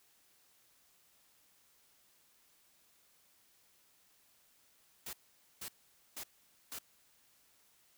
white noise bursts, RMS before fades -44 dBFS, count 4, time 5.06-6.788 s, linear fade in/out 5 ms, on 72 ms, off 480 ms, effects white hiss -69 dBFS RMS until 7.97 s

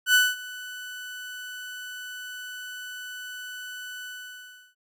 30% pulse tone with ADSR envelope, 1493 Hz, F#6, 15 cents sharp, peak -12 dBFS, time 0.06-4.75 s, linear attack 82 ms, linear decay 210 ms, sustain -21 dB, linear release 700 ms, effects none

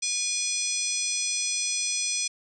harmonic tone with a mistuned harmonic, 844 Hz, G#5, 28 cents sharp, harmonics 3 / 4 / 5 / 6 / 7 / 8 / 9 / 10, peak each -34 / -37 / -37 / -33 / -29 / -42 / -40 / -33 dBFS, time 0.02-2.28 s, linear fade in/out 10 ms, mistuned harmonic 3, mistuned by -63 cents, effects none

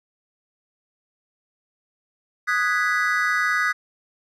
triangle chord, G# minor seventh, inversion second, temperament equal, 1244.5 / 1480 / 1661.2 / 1975.5 Hz, D#6 / F#6 / G#6 / B6, 0 / 0 / 0 / 0 cents, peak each -23 dBFS, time 2.47-3.73 s, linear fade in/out 20 ms, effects none

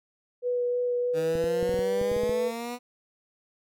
sine tone with vibrato, 489.8 Hz, B4, 14 cents flat, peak -24 dBFS, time 0.42-2.52 s, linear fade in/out 50 ms, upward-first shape sine, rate 3.2 Hz, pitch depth 9 cents each way
15% pulse exponential sweep, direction up, 155.56 to 246.9 Hz, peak -26 dBFS, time 1.13-2.79 s, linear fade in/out 50 ms
clicks, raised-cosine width 3 ms, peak -22 dBFS, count 11, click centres 1.354 / 1.441 / 1.628 / 1.693 / 1.742 / 1.791 / 2.014 / 2.116 / 2.165 / 2.235 / 2.294 s
effects none

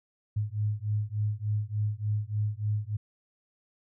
sine beating tone pair, 103.83 / 107.23 Hz, G#2 / A2, 0 / -44 cents, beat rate 3.4 Hz, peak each -30 dBFS, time 0.36-2.97 s, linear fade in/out 10 ms, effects none

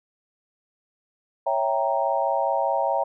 sine chord, C# diminished seventh, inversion none, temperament equal, 554.4 / 659.3 / 784 / 932.3 Hz, C#5 / E5 / G5 / Bb5, 0 / 0 / 0 / 0 cents, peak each -26 dBFS, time 1.46-3.04 s, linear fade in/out 10 ms, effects none

